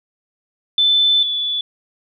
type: tone pair in turn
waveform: sine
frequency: 3520 / 3454 Hz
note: A7 / A7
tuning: 0 / -33 cents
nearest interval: unison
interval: 33 cents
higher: first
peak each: -11 / -18 dBFS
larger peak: first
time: 0.78-1.23 / 1.23-1.61 s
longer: first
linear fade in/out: 2 ms
effects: none